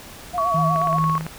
sine tone with vibrato, 681 Hz, F5, 44 cents flat, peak -23 dBFS, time 0.33-0.98 s, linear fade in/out 20 ms, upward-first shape sine, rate 8.2 Hz, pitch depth 86 cents each way
sine tone with pitch glide, 1126 to 1104.7 Hz, C#6 to C#6, +27 to -6 cents, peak -19 dBFS, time 0.38-1.18 s, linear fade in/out 0 ms, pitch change -33 cents, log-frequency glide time 0.8-1 s
sine tone with tremolo, 160 Hz, D#3, 49 cents sharp, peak -19 dBFS, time 0.54-1.27 s, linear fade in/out 5 ms, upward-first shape sine, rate 2.5 Hz, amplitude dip 65%
click train, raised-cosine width 0.5 ms, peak -16 dBFS, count 10, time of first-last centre 0.76-1.266 s, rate 17.8 Hz
effects pink hiss -40 dBFS RMS until 1.38 s

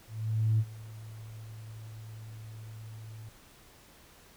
sine tone with ADSR envelope, 110 Hz, A2, in tune, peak -21 dBFS, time 0.07-3.29 s, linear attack 520 ms, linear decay 55 ms, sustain -21 dB, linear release 3 ms, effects tanh soft clip ceiling -18 dBFS + pink hiss -57 dBFS RMS until 4.36 s

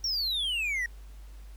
triangle exponential sweep, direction down, 5660 to 1864.7 Hz, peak -26 dBFS, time 0.04-0.86 s, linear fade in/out 2 ms, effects added 50 Hz sine -43 dBFS peak until 1.56 s + pink hiss -60 dBFS RMS until 1.56 s

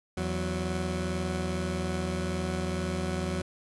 20% pulse tone pair together, 82.41 / 185 Hz, E2 / F#3, 0 / 0 cents, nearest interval octave + major second, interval 1400 cents, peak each -27 dBFS, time 0.17-3.42 s, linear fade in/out 5 ms, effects resampled to 24000 Hz

